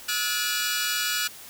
15% pulse tone cluster, 1287 / 1450 / 1720 / 2384 / 3905 Hz, E6 / F#6 / A6 / D7 / B7, -42 / -35 / -40 / +25 / -20 cents, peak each -29 / -21 / -26 / -25 / -26 dBFS, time 0.08-1.28 s, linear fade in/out 10 ms, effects white hiss -44 dBFS RMS until 1.49 s

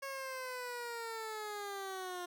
15% pulse linear sweep, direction down, 550 to 351.6 Hz, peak -34 dBFS, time 0.02-2.26 s, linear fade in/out 10 ms, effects none

